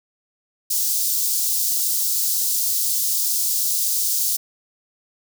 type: high-pass noise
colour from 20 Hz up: white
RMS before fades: -21 dBFS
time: 0.7-4.37 s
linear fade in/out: 10 ms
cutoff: 4700 Hz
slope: 24 dB/octave
effects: none